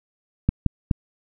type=clicks; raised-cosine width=5 ms; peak=-5 dBFS; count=3; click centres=0.49 / 0.663 / 0.912 s; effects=none